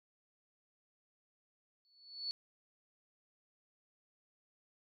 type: tone with exponential growth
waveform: sine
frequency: 4435 Hz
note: C#8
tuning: in tune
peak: -34 dBFS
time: 1.85-2.31 s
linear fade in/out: 0 ms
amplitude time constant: 100 ms
effects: none